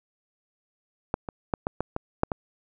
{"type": "clicks", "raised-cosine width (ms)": 1, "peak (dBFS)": [-10, -19, -10, -12, -12, -14, -6, -13], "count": 8, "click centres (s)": [1.141, 1.288, 1.538, 1.669, 1.806, 1.964, 2.234, 2.318], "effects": []}